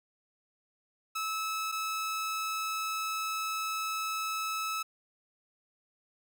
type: tone pair in turn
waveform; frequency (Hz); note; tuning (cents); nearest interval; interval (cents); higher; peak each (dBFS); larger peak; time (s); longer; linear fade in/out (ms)
sawtooth; 1300 / 1300; E6 / E6; -24 / -24; unison; 0; neither; -28; neither; 1.15-1.72 / 1.72-4.83; second; 10
effects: none